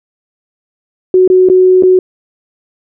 sine tone with dropouts, 370 Hz, F#4, in tune, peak -3 dBFS, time 1.14-1.99 s, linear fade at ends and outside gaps 2 ms, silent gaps 1.277-1.3 / 1.488-1.498 / 1.825-1.834 s, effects none

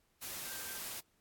sine tone in noise, 1568 Hz, G6, in tune, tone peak -51 dBFS, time 0.44-0.79 s, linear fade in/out 20 ms, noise white, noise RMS -43 dBFS, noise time 0.21-1.01 s, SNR -11 dB, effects pink hiss -75 dBFS RMS until 1.2 s + AAC 64 kbps

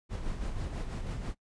brown noise with tremolo, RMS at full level -33 dBFS, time 0.09-1.35 s, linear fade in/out 50 ms, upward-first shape sine, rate 6.1 Hz, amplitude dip 50%, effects noise-tail reverb RT60 0.1 s tail -20 dB re dry + resampled to 22050 Hz

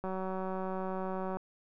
click train, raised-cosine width 1 ms, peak -24 dBFS, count 251, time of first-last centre 0.04-1.37 s, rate 188 Hz, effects none

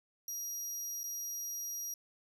30% pulse tone with dropouts, 5730 Hz, F8, 44 cents sharp, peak -34 dBFS, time 0.28-1.94 s, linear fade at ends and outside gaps 2 ms, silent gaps 1.033-1.039 s, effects none

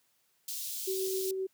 white high-pass noise, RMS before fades -38 dBFS, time 0.48-1.31 s, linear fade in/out 2 ms, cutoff 3500 Hz, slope 24 dB/octave
sine tone with tremolo, 380.3 Hz, F#4, 48 cents sharp, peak -30 dBFS, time 0.87-1.47 s, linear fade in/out 10 ms, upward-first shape sine, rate 7.7 Hz, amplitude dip 25%
effects white hiss -72 dBFS RMS until 1.53 s + high-pass 80 Hz 12 dB/octave

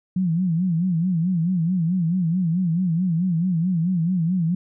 sine tone with vibrato, 174 Hz, F3, 6 cents flat, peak -18 dBFS, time 0.16-4.55 s, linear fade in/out 5 ms, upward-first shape sine, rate 4.6 Hz, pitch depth 140 cents each way, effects none

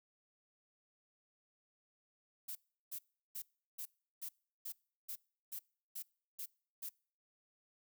violet noise bursts, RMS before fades -44 dBFS, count 11, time 2.48-6.894 s, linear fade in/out 10 ms, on 74 ms, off 360 ms, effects noise-tail reverb RT60 0.5 s tail -26 dB re dry

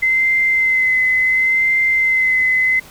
sine tone with vibrato, 2059 Hz, C7, 28 cents flat, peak -12 dBFS, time 0.02-2.8 s, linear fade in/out 10 ms, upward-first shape sine, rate 0.7 Hz, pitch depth 22 cents each way, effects pink hiss -41 dBFS RMS until 2.9 s

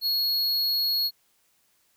square tone, 4326 Hz, C#8, 43 cents flat, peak -23 dBFS, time 0.01-1.11 s, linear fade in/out 50 ms, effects white hiss -67 dBFS RMS until 1.96 s

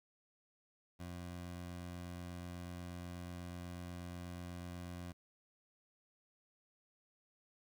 20% pulse tone, 88.2 Hz, F2, 18 cents sharp, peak -40 dBFS, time 0.99-5.13 s, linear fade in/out 20 ms, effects 12-bit

